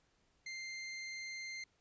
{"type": "tone", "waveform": "sawtooth", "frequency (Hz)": 2093, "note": "C7", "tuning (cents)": 0, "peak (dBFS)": -39, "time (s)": [0.46, 1.64], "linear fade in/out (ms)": 5, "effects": ["pink hiss -75 dBFS RMS until 1.8 s", "resampled to 16000 Hz"]}